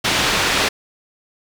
white low-pass noise, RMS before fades -18 dBFS, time 0.04-0.69 s, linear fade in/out 10 ms, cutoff 3800 Hz, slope 12 dB/octave, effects none

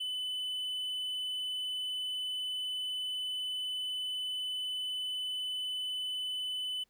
triangle tone, 3008 Hz, F#7, 28 cents sharp, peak -32 dBFS, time 0-6.84 s, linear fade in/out 10 ms, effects pink hiss -75 dBFS RMS until 6.89 s

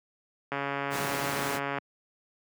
click train, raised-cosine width 0.5 ms, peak -16 dBFS, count 178, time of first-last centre 0.52-1.784 s, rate 140 Hz
pink noise, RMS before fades -34 dBFS, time 0.9-1.6 s, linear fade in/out 50 ms
effects high-pass 150 Hz 12 dB/octave

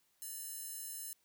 square tone with high-pass filter, 586 Hz, D5, 4 cents flat, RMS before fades -45 dBFS, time 0.22-1.13 s, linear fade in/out 0 ms, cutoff 9600 Hz, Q 1.1, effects white hiss -75 dBFS RMS until 1.24 s

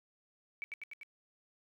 sine tone with echo, 2289 Hz, D7, 45 cents flat, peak -37 dBFS, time 0.62-0.64 s, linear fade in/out 0 ms, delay 98 ms, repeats 4, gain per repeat -2 dB, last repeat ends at 1.032 s, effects 12-bit

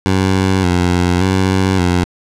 15% pulse tone with vibrato, 91.8 Hz, F#2, 13 cents flat, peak -5 dBFS, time 0.06-2.04 s, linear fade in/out 0 ms, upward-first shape square, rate 0.87 Hz, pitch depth 55 cents each way, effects low-pass 8000 Hz 12 dB/octave

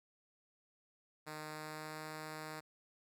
5% pulse tone with pitch glide, 153.8 to 155.41 Hz, D#3 to D#3, -20 to -2 cents, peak -33 dBFS, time 1.26-2.61 s, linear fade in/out 20 ms, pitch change +18 cents, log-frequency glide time 1.45-2.05 s, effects none

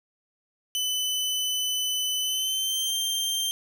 sawtooth tone with pitch glide, 3011 to 3159 Hz, F#7 to G7, +30 to +13 cents, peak -22 dBFS, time 0.75-3.51 s, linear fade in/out 0 ms, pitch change +83 cents, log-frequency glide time 2.21-2.93 s, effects none

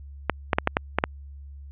clicks, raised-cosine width 0.5 ms, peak -4 dBFS, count 7, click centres 0.297 / 0.532 / 0.585 / 0.674 / 0.769 / 0.986 / 1.039 s, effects added 70 Hz sine -39 dBFS peak until 1.71 s + resampled to 8000 Hz

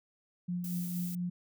sine tone with tremolo, 177.2 Hz, F3, 25 cents sharp, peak -31 dBFS, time 0.48-1.3 s, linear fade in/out 10 ms, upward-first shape sine, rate 4.3 Hz, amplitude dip 40%
violet noise, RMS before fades -44 dBFS, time 0.64-1.15 s, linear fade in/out 2 ms
effects none

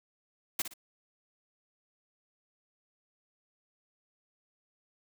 white noise with echo, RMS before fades -30 dBFS, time 0.59-0.62 s, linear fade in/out 5 ms, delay 59 ms, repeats 2, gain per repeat -10 dB, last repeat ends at 0.738 s, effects none

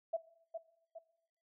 sine tone with echo, 659.3 Hz, E5, in tune, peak -31 dBFS, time 0.13-0.17 s, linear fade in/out 10 ms, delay 410 ms, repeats 2, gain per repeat -7 dB, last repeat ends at 0.99 s, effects noise-tail reverb RT60 0.9 s tail -20 dB re dry

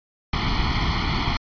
pink noise with comb filter, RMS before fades -22 dBFS, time 0.33-1.37 s, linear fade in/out 2 ms, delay 0.93 ms, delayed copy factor +0.9, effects resampled to 11025 Hz

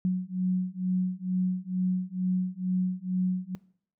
sine beating tone pair, 182.7 / 184.9 Hz, F#3 / F#3, -22 / -1 cents, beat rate 2.2 Hz, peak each -28 dBFS, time 0.05-3.55 s, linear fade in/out 0 ms, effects noise-tail reverb RT60 0.6 s tail -22 dB re dry

